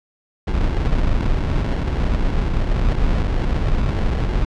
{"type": "noise with sample-and-hold", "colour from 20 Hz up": "brown", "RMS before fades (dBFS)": -18, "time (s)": [0.47, 4.45], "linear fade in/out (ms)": 5, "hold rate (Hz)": 1225, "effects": ["low-pass 4000 Hz 12 dB/octave"]}